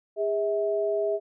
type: tone pair together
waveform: sine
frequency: 407.6 / 647 Hz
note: G#4 / E5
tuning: -32 / -32 cents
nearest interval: minor sixth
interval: 800 cents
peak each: -26 dBFS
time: 0.16-1.2 s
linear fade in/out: 50 ms
effects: none